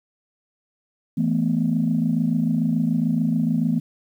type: chord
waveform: sine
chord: E suspended fourth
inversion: none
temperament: equal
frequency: 164.81 / 220 / 246.9 Hz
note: E3 / A3 / B3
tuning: 0 / 0 / 0 cents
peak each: -22 dBFS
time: 1.17-3.8 s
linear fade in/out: 10 ms
effects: tanh soft clip ceiling -10 dBFS + 9-bit